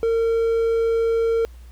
triangle tone, 456.9 Hz, A#4, 35 cents flat, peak -15 dBFS, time 0.03-1.45 s, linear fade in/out 0 ms, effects added 60 Hz sine -39 dBFS peak until 1.71 s + pink hiss -56 dBFS RMS until 1.71 s

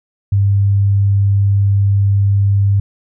sine tone, 99.7 Hz, G2, 30 cents sharp, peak -9 dBFS, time 0.32-2.8 s, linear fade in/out 5 ms, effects none

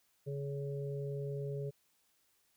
harmonic tone, 140.3 Hz, C#3, 21 cents sharp, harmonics 1 / 3 / 4, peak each -38 / -41 / -48 dBFS, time 0.26-1.71 s, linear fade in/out 20 ms, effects white hiss -74 dBFS RMS until 2.56 s

